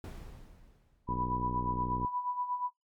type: noise with exponential decay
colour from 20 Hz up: brown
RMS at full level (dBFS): -39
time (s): 0.04-1.33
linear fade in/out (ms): 1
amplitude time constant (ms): 280
type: tone with tremolo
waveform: sine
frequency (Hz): 987.8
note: B5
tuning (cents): 0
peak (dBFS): -29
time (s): 1.07-2.71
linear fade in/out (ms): 50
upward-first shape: sine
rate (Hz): 8.4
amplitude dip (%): 65
type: click train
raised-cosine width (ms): 3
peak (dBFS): -24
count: 60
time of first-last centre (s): 1.09-2.048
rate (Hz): 61.6
effects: noise-tail reverb RT60 0.2 s tail -23 dB re dry + MP3 96 kbps